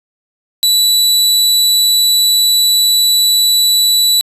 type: tone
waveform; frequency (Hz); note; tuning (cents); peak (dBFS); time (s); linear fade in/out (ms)
sawtooth; 3951; B7; 0; -5; 0.63-4.21; 0
effects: resampled to 32000 Hz